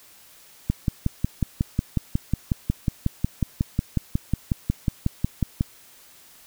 click train, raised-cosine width 5 ms, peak -8 dBFS, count 28, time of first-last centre 0.7-5.609 s, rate 5.5 Hz, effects white hiss -51 dBFS RMS until 6.46 s

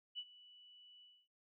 sine tone with ADSR envelope, 2960 Hz, F#7, in tune, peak -40 dBFS, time 0.15-1.28 s, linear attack 35 ms, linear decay 53 ms, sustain -19 dB, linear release 260 ms, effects none

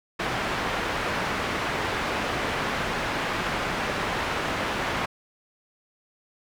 white low-pass noise, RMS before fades -28 dBFS, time 0.19-5.06 s, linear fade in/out 10 ms, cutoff 1800 Hz, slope 12 dB/octave, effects none

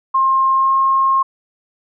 sine tone with pitch glide, 1064 to 1072.6 Hz, C6 to C6, +29 to +43 cents, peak -11 dBFS, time 0.14-1.23 s, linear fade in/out 10 ms, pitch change +14 cents, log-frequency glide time 0.53-0.73 s, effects none

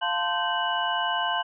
sine tone cluster, 699 / 884 / 1035 / 1553 / 2949 Hz, F5 / A5 / C6 / G6 / F#7, +1 / +8 / -19 / -17 / -6 cents, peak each -30 dBFS, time 0.01-1.43 s, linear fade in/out 20 ms, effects none

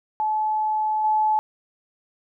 sine tone with level steps, 861 Hz, A5, 38 cents flat, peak -20 / -17 dBFS, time 0.2-1.39 s, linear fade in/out 0 ms, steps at 1.04 s, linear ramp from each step 5 ms, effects none

